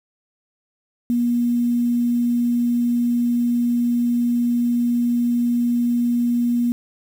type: tone with quantisation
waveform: sine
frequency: 239.6 Hz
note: A#3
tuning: 48 cents sharp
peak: -16 dBFS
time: 1.1-6.72 s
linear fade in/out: 0 ms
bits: 7
effects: none